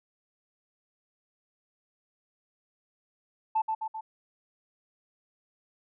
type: tone with echo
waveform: sine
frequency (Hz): 880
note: A5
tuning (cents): 0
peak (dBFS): -22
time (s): 3.55-3.62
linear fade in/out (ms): 10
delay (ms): 130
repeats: 3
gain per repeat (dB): -4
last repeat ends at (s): 4.01
effects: tanh soft clip ceiling -18 dBFS